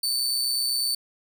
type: tone with amplitude modulation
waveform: sawtooth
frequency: 4528 Hz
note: C#8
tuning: 36 cents sharp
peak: -18 dBFS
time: 0.03-0.95 s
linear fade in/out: 5 ms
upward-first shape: sine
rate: 128 Hz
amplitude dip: 50%
effects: none